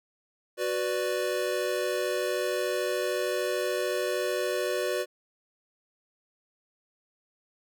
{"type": "chord", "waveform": "square", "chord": "B minor", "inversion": "second", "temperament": "equal", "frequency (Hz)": [370, 493.9, 587.3], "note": ["F#4", "B4", "D5"], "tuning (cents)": [0, 0, 0], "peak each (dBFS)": -32, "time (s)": [0.57, 5.06], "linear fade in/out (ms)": 50, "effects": []}